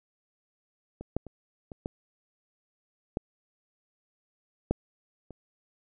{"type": "clicks", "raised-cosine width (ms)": 2, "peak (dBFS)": [-26, -14, -29, -27, -19, -15, -11, -30], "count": 8, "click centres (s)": [1.01, 1.166, 1.267, 1.718, 1.859, 3.171, 4.71, 5.307], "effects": []}